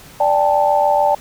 sine chord, D suspended fourth, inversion none, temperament equal with one note detuned, 587.3 / 793.1 / 880 Hz, D5 / G5 / A5, 0 / +20 / 0 cents, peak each -16 dBFS, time 0.2-1.15 s, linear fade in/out 5 ms, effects pink hiss -41 dBFS RMS until 1.2 s

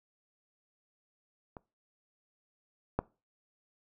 clicks, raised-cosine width 1 ms, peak -30 / -14 dBFS, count 2, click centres 1.568 / 2.99 s, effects noise-tail reverb RT60 0.3 s tail -22 dB re dry

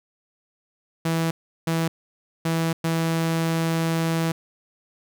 sawtooth tone bursts at uneven times, 164 Hz, E3, 9 cents flat, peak -17 dBFS, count 4, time 1.05-1.31 / 1.67-1.88 / 2.45-2.73 / 2.84-4.32 s, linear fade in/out 5 ms, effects none

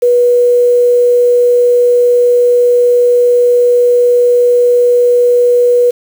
sine tone with quantisation, 486.7 Hz, B4, 25 cents flat, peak -5 dBFS, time 0.02-5.91 s, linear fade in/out 10 ms, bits 5, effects none

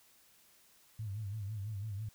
sine tone with vibrato, 103.83 Hz, G#2, in tune, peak -37 dBFS, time 0.99-2.09 s, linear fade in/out 5 ms, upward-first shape sine, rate 6 Hz, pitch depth 120 cents each way, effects white hiss -65 dBFS RMS until 2.14 s

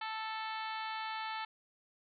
harmonic tone, 440 Hz, A4, in tune, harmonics 2 / 3 / 4 / 5 / 6 / 7 / 8 / 9 / 10, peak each -40 / -44 / -46 / -48 / -50 / -51 / -52 / -53 / -54 dBFS, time 0.01-1.45 s, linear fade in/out 5 ms, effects none

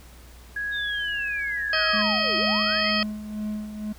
sine tone, 1661.2 Hz, G#6, in tune, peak -26 dBFS, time 0.56-2.02 s, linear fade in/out 5 ms
sine linear two-way sweep, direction down then up, 3729 to 311.1 to 2240 Hz, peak -31 dBFS, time 0.71-2.92 s, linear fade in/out 50 ms, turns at 2.37 s
harmonic tone, 634 Hz, D#5, 32 cents sharp, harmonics 1 / 2 / 3 / 4 / 5 / 7 / 8, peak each -29 / -29 / -29 / -29 / -29 / -29 / -29 dBFS, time 1.73-3.03 s, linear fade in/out 2 ms
triangle tone with tremolo, 212.2 Hz, G#3, 38 cents sharp, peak -24 dBFS, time 1.93-3.93 s, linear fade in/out 10 ms, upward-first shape sine, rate 2.1 Hz, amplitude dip 60%
effects added 60 Hz sine -46 dBFS peak until 3.98 s + pink hiss -51 dBFS RMS until 3.98 s

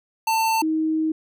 square / sine tone pair in turn, 893 / 315.7 Hz, A5 / D#4, +25 / +25 cents, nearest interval octave + tritone, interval 1800 cents, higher first, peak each -19 dBFS, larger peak neither, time 0.27-0.62 / 0.62-1.12 s, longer second, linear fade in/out 5 ms, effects none

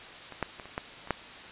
clicks, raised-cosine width 0.5 ms, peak -27 / -13 / -26 / -30 / -16 / -29 / -11 dBFS, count 7, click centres 0.323 / 0.427 / 0.598 / 0.656 / 0.779 / 1.074 / 1.107 s, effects white hiss -45 dBFS RMS until 1.51 s + resampled to 8000 Hz

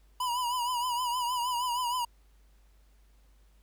square tone with vibrato, 980 Hz, B5, 14 cents flat, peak -29 dBFS, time 0.2-2.05 s, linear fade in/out 5 ms, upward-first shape triangle, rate 6.4 Hz, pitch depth 81 cents each way, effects added 50 Hz sine -58 dBFS peak until 3.62 s + pink hiss -70 dBFS RMS until 3.62 s

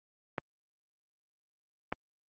clicks, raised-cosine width 0.5 ms, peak -16 dBFS, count 2, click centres 0.382 / 1.925 s, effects high-pass 100 Hz 12 dB/octave + Opus 32 kbps

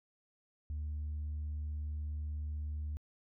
sine tone, 75.3 Hz, D2, 44 cents sharp, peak -34 dBFS, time 0.7-2.97 s, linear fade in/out 0 ms, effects tanh soft clip ceiling -34 dBFS

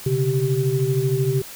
sine tone cluster, 128.4 / 141.4 / 388.1 Hz, C3 / C#3 / G4, -32 / +35 / -17 cents, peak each -22 dBFS, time 0.06-1.42 s, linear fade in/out 5 ms, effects white hiss -38 dBFS RMS until 1.55 s

